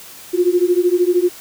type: beating tone pair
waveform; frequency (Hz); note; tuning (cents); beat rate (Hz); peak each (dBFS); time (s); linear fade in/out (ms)
sine; 349.2 / 362.2; F4 / F#4; 0 / -37; 13; -15; 0.33-1.3; 20
effects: white hiss -38 dBFS RMS until 1.4 s